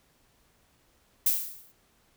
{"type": "noise with exponential decay", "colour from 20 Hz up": "violet", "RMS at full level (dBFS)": -21, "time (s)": [1.26, 1.72], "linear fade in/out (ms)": 5, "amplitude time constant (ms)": 100, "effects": ["pink hiss -66 dBFS RMS until 2.16 s"]}